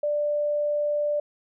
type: tone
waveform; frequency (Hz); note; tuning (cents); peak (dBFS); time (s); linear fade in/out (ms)
sine; 590; D5; +8; -22; 0.03-1.2; 5
effects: none